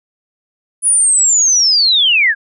sine linear sweep, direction down, 9956 to 1568 Hz, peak -8 dBFS, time 0.82-2.35 s, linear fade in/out 50 ms, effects none

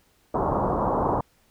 white low-pass noise, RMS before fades -24 dBFS, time 0.34-1.21 s, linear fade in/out 5 ms, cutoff 1100 Hz, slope 48 dB/octave, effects pink hiss -63 dBFS RMS until 1.5 s

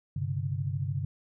sine chord, G suspended fourth, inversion none, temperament equal with one note detuned, 98 / 130.81 / 144.31 Hz, G2 / C3 / D3, 0 / 0 / -30 cents, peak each -33 dBFS, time 0.16-1.05 s, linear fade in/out 5 ms, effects none

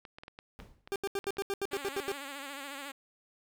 clicks, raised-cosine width 0.3 ms, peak -30 dBFS, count 12, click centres 0.052 / 0.185 / 0.235 / 0.281 / 0.389 / 0.601 / 0.875 / 0.944 / 1.185 / 1.242 / 1.288 / 1.37 s
brown noise with exponential decay, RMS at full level -43 dBFS, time 0.59-0.92 s, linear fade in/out 0 ms, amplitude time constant 70 ms
40% pulse tone bursts, 396.4 Hz, G4, 19 cents sharp, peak -30 dBFS, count 11, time 0.92-2.118 s, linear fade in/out 0 ms, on 38 ms, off 78 ms
5% pulse tone with vibrato, 278.9 Hz, C#4, 11 cents sharp, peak -29 dBFS, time 1.71-2.92 s, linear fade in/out 10 ms, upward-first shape sine, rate 14 Hz, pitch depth 65 cents each way
effects none

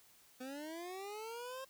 25% pulse linear sweep, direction up, 250 to 537 Hz, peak -40 dBFS, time 0.4-1.65 s, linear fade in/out 10 ms, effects white hiss -65 dBFS RMS until 1.69 s

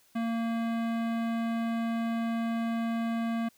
sine tone with hard clipping, 229.5 Hz, A#3, 27 cents flat, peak -30 dBFS, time 0.15-3.49 s, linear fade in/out 10 ms, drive 18 dB, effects white hiss -64 dBFS RMS until 3.57 s

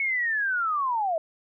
sine linear sweep, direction down, 2217 to 622.3 Hz, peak -23 dBFS, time 0-1.18 s, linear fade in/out 2 ms, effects none

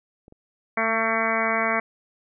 clicks, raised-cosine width 2 ms, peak -34 dBFS, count 2, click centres 0.281 / 0.324 s
harmonic tone, 224.6 Hz, A3, 36 cents sharp, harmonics 1 / 2 / 3 / 4 / 5 / 6 / 7 / 8 / 9 / 10, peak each -31 / -32 / -27 / -33 / -28 / -31 / -31 / -33 / -28 / -29 dBFS, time 0.77-1.8 s, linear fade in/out 5 ms
effects none

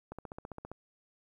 click train, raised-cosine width 1 ms, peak -28 dBFS, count 10, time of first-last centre 0.12-0.716 s, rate 15.1 Hz, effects 11-bit

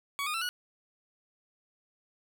20% pulse tone with pitch steps, 1126 / 1227.9 / 1339 / 1460.2 Hz, C#6 / D#6 / E6 / F#6, +27 / -23 / +27 / -23 cents, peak -26 dBFS, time 0.19-0.49 s, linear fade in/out 0 ms, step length 75 ms, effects none

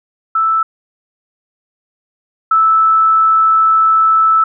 sine tone pair in turn, 1318.5 / 1313.1 Hz, E6 / E6, 0 / -7 cents, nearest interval unison, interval 7 cents, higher first, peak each -10 / -7 dBFS, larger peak second, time 0.35-0.63 / 2.51-4.44 s, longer second, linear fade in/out 5 ms, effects none

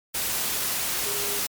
sine tone in noise, 407.4 Hz, G#4, 33 cents flat, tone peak -35 dBFS, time 1.05-1.4 s, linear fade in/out 10 ms, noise white, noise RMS -27 dBFS, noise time 0.14-1.47 s, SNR -11 dB, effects MP3 96 kbps

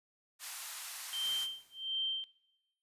white band-pass noise, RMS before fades -45 dBFS, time 0.39-1.48 s, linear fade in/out 50 ms, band 810 to 13000 Hz, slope 24 dB/octave
sine tone with tremolo, 3136 Hz, G7, in tune, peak -32 dBFS, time 1.13-2.24 s, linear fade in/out 0 ms, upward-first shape sine, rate 1.4 Hz, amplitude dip 100%
white noise with exponential decay, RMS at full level -48 dBFS, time 1.25-2.17 s, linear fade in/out 5 ms, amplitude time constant 200 ms
effects noise-tail reverb RT60 0.9 s tail -17 dB re dry + resampled to 32000 Hz

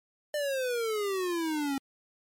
square exponential sweep, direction down, 602 to 269.4 Hz, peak -29 dBFS, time 0.34-1.78 s, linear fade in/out 2 ms, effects MP3 64 kbps

